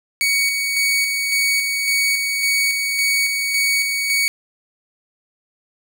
sawtooth tone with tremolo, 2242 Hz, C#7, 19 cents sharp, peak -12 dBFS, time 0.21-4.28 s, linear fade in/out 0 ms, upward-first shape square, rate 1.8 Hz, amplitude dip 35%, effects none

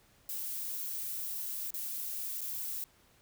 violet noise with dropouts, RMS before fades -38 dBFS, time 0.29-2.84 s, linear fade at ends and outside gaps 1 ms, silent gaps 1.706-1.74 / 2.409-2.414 s, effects pink hiss -65 dBFS RMS until 3.21 s

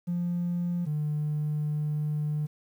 triangle tone pair in turn, 174.61 / 150.3 Hz, F3 / D3, 0 / +40 cents, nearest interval minor third, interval 260 cents, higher first, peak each -23 dBFS, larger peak neither, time 0.07-0.86 / 0.86-2.47 s, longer second, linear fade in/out 20 ms, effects tanh soft clip ceiling -23 dBFS + 10-bit

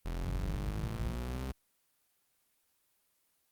40% pulse exponential sweep, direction up, 41.6 to 66.8 Hz, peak -33 dBFS, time 0.05-1.52 s, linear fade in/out 10 ms
white low-pass noise, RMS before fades -38 dBFS, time 0.23-1.16 s, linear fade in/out 0 ms, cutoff 170 Hz, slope 48 dB/octave
effects white hiss -75 dBFS RMS until 3.51 s + Opus 24 kbps

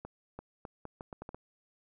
accelerating click train, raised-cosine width 1 ms, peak -28 dBFS, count 9, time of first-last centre 0.05-1.346 s, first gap 340 ms, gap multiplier 0.77, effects none

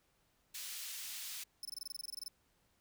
pink high-pass noise, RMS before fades -45 dBFS, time 0.54-1.44 s, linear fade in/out 10 ms, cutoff 3200 Hz, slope 12 dB/octave
sawtooth tone bursts, 5274 Hz, E8, in tune, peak -38 dBFS, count 15, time 1.63-2.281 s, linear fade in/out 2 ms, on 21 ms, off 24 ms
effects pink hiss -75 dBFS RMS until 2.8 s

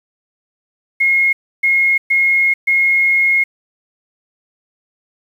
sine tone bursts at uneven times, 2155 Hz, C#7, 49 cents flat, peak -10 dBFS, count 4, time 1-1.33 / 1.63-1.98 / 2.1-2.54 / 2.67-3.44 s, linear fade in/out 10 ms, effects 7-bit

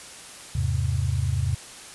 sine tone cluster, 81.1 / 101.4 / 130.8 Hz, E2 / G#2 / C3, -28 / -41 / 0 cents, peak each -26 dBFS, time 0.55-1.55 s, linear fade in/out 5 ms, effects white hiss -42 dBFS RMS until 1.94 s + resampled to 24000 Hz

